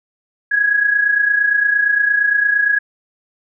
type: tone pair together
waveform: sine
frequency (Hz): 1641 / 1669.7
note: G#6 / G#6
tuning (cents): -21 / +9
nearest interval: unison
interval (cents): 30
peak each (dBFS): -19 / -13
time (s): 0.51-2.79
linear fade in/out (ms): 10
effects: none